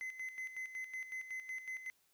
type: tone with tremolo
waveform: triangle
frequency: 2044 Hz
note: C7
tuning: 41 cents flat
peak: -38 dBFS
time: 0.01-1.9 s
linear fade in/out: 0 ms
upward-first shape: square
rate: 5.4 Hz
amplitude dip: 65%
effects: white hiss -74 dBFS RMS until 2.13 s